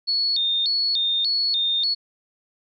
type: tone with vibrato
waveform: sine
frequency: 4000 Hz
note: B7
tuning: 21 cents sharp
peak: -19 dBFS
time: 0.07-1.95 s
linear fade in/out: 20 ms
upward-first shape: square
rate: 1.7 Hz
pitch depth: 160 cents each way
effects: none